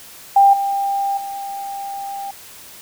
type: tone with level steps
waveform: sine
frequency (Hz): 794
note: G5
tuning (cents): +22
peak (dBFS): -7 / -17 / -25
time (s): 0.36-2.31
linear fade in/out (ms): 5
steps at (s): 0.53 / 1.17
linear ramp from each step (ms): 5
effects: white hiss -40 dBFS RMS until 2.81 s